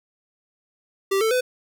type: tone with pitch steps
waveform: square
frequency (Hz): 390.4 / 443.3 / 503.4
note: G4 / A4 / B4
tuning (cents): -7 / +13 / +33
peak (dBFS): -19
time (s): 1.11-1.41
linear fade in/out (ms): 10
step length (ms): 100
effects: none